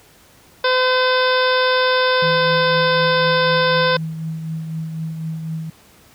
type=harmonic tone; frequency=510 Hz; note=C5; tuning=44 cents flat; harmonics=1 / 2 / 3 / 4 / 5 / 6 / 7 / 8 / 9 / 10; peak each=-17 / -20 / -20 / -30 / -29 / -33 / -24 / -34 / -31 / -28 dBFS; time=0.64-3.97 s; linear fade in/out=5 ms
type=tone with tremolo; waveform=sine; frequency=160.4 Hz; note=E3; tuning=47 cents flat; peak=-21 dBFS; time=2.22-5.7 s; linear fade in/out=5 ms; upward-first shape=triangle; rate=4 Hz; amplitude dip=45%
effects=pink hiss -49 dBFS RMS until 6.14 s + high-pass 60 Hz 12 dB/octave